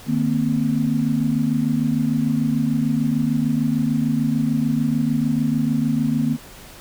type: tone cluster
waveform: sine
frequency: 151.7 / 231.2 / 257.9 Hz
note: D#3 / A#3 / C4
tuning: -44 / -14 / -25 cents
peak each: -23 / -20 / -22 dBFS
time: 0.06-6.38 s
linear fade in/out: 50 ms
effects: pink hiss -42 dBFS RMS until 6.8 s